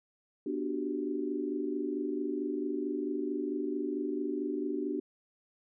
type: chord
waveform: sine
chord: G major seventh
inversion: first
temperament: just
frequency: 245 / 294 / 367.5 / 392 Hz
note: B3 / D4 / F#4 / G4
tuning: -14 / +2 / -12 / 0 cents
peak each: -39 / -34 / -37 / -38 dBFS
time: 0.46-5 s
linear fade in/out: 5 ms
effects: none